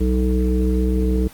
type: harmonic tone with a mistuned harmonic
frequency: 63 Hz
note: B1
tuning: 35 cents sharp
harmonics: 1 / 3 / 5 / 7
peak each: -17 / -22 / -24 / -25 dBFS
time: 0-1.28 s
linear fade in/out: 10 ms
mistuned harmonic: 1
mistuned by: -26 cents
effects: pink hiss -43 dBFS RMS until 1.33 s + Opus 24 kbps